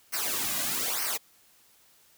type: noise with flanger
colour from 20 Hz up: white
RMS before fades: -30 dBFS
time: 0.12-1.18 s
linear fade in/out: 20 ms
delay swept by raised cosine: 0.27 to 2.27 ms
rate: 1.1 Hz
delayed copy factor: -0.85
effects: white hiss -61 dBFS RMS until 2.17 s